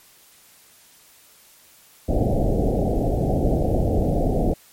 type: low-pass noise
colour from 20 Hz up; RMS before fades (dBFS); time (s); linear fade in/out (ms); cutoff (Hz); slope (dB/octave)
pink; -20; 2.08-4.54; 10; 760; 96
effects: white hiss -52 dBFS RMS until 4.72 s + MP3 64 kbps